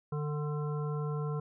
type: harmonic tone with a mistuned harmonic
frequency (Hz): 149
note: D3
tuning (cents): +25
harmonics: 1 / 3 / 5 / 7 / 9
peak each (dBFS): -32 / -39 / -49 / -45 / -48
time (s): 0.12-1.4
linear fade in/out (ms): 5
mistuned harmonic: 5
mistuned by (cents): -15
effects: none